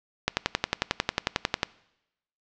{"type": "click train", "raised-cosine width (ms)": 0.2, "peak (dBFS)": -4, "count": 16, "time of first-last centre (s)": [0.28, 1.631], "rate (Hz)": 11.1, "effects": ["noise-tail reverb RT60 0.9 s tail -22 dB re dry", "low-pass 5000 Hz 12 dB/octave"]}